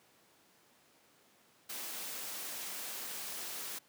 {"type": "noise", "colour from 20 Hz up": "white", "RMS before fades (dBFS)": -42, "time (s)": [1.69, 3.79], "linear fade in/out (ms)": 10, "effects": ["pink hiss -66 dBFS RMS until 3.88 s", "high-pass 200 Hz 12 dB/octave"]}